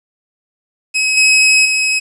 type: tone with level steps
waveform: sawtooth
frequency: 2552 Hz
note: D#7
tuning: 43 cents sharp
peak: -9 / -4 / -9 dBFS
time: 0.94-2 s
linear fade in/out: 20 ms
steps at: 1.17 / 1.65 s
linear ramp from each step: 5 ms
effects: resampled to 24000 Hz + 7-bit